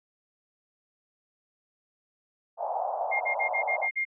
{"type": "band-pass noise", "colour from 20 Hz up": "white", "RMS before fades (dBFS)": -31, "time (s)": [2.57, 3.89], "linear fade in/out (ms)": 50, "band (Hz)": [620, 840], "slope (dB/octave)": 48}
{"type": "tone bursts", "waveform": "sine", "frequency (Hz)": 2121, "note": "C7", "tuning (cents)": 23, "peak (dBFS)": -25, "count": 7, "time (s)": [3.11, 4.052], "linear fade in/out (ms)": 20, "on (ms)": 96, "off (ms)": 45}
{"effects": []}